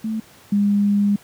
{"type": "tone pair in turn", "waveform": "sine", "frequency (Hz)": [220, 203.3], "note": ["A3", "G#3"], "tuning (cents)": [0, -37], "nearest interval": "minor second", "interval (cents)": 137, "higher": "first", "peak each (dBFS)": [-21, -14], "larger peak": "second", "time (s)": [[0.04, 0.2], [0.52, 1.16]], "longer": "second", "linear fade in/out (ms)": 5, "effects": ["pink hiss -48 dBFS RMS until 1.23 s", "high-pass 80 Hz 12 dB/octave"]}